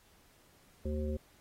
harmonic tone, 75.5 Hz, D2, 48 cents sharp, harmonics 1 / 3 / 5 / 7, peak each -34 / -39 / -41 / -42 dBFS, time 0.85-1.17 s, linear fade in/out 5 ms, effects pink hiss -65 dBFS RMS until 1.4 s + AAC 48 kbps

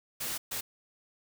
white noise bursts at uneven times, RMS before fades -35 dBFS, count 2, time 0.2-0.38 / 0.51-0.61 s, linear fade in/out 10 ms, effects none

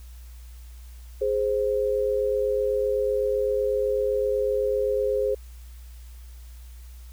sine tone pair together, 415.3 / 523.2 Hz, G#4 / C5, 0 / 0 cents, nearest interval major third, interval 400 cents, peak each -24 dBFS, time 1.21-5.35 s, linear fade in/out 10 ms, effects added 60 Hz sine -40 dBFS peak until 7.12 s + white hiss -56 dBFS RMS until 7.12 s

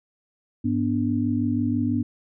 sine tone cluster, 102.3 / 244 / 290.1 Hz, G#2 / B3 / D4, -26 / -21 / -21 cents, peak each -27 / -23 / -26 dBFS, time 0.64-2.03 s, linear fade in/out 10 ms, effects none

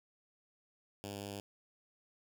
5% pulse tone with notch filter, 100.7 Hz, G2, 47 cents sharp, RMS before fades -44 dBFS, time 1.04-1.4 s, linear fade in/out 0 ms, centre 1200 Hz, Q 0.73, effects none

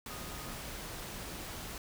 sine tone in noise, 1244.5 Hz, D#6, in tune, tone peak -52 dBFS, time 0.1-0.53 s, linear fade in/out 2 ms, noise pink, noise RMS -43 dBFS, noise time 0.06-1.78 s, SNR -12 dB, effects none

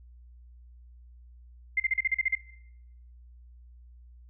sine tone bursts, 2093 Hz, C7, in tune, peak -22 dBFS, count 9, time 1.77-2.352 s, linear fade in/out 5 ms, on 30 ms, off 39 ms, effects noise-tail reverb RT60 0.8 s tail -18 dB re dry + added 60 Hz sine -49 dBFS peak until 4.29 s

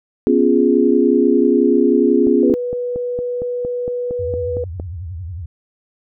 sine chord, C# dominant seventh, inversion third, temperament equal, 246.9 / 277.2 / 349.2 / 415.3 Hz, B3 / C#4 / E#4 / G#4, 0 / 0 / 0 / 0 cents, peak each -16 dBFS, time 0.27-2.54 s, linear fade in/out 0 ms
click train, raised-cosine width 2 ms, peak -15 dBFS, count 12, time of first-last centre 2.27-4.799 s, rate 4.35 Hz
sine tone, 490 Hz, B4, 14 cents flat, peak -19 dBFS, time 2.43-4.64 s, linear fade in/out 2 ms
sine tone with vibrato, 87 Hz, F2, 6 cents flat, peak -25 dBFS, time 4.19-5.46 s, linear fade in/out 5 ms, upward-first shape triangle, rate 11 Hz, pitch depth 240 cents each way
effects none

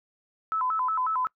sine tone with vibrato, 1149 Hz, D6, 38 cents flat, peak -24 dBFS, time 0.52-1.27 s, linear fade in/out 0 ms, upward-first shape square, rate 5.5 Hz, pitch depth 220 cents each way, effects noise-tail reverb RT60 0.1 s tail -23 dB re dry

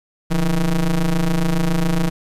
square ring-modulated tone, 79.3 Hz, D#2, 33 cents sharp, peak -13 dBFS, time 0.3-2.1 s, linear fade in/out 20 ms, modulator 92.9 Hz, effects resampled to 32000 Hz + 8-bit

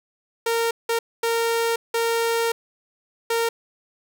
sawtooth tone bursts at uneven times, 461.2 Hz, A#4, 19 cents flat, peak -16 dBFS, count 5, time 0.46-0.71 / 0.89-0.99 / 1.23-1.76 / 1.94-2.52 / 3.3-3.49 s, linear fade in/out 5 ms, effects none

